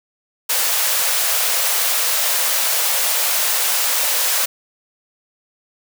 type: high-pass noise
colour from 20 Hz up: white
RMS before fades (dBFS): -18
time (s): 0.49-4.46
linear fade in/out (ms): 10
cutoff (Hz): 460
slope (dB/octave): 96
effects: none